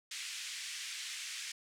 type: band-pass noise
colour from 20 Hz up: pink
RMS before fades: -43 dBFS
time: 0.11-1.52 s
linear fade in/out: 5 ms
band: 2000 to 8600 Hz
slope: 24 dB/octave
effects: none